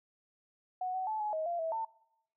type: tone with pitch steps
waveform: sine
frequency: 737 / 750 / 868 / 844 / 632 / 690 / 650 / 897 Hz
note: F#5 / F#5 / A5 / G#5 / D#5 / F5 / E5 / A5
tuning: -7 / +23 / -24 / +28 / +27 / -21 / -24 / +33 cents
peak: -32 dBFS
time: 0.81-1.85 s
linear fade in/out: 5 ms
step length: 130 ms
effects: noise-tail reverb RT60 0.8 s tail -21 dB re dry

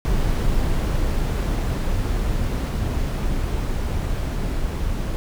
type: noise with level ramp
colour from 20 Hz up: brown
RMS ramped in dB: -20 to -24 dBFS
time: 0.05-5.16 s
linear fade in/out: 0 ms
effects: none

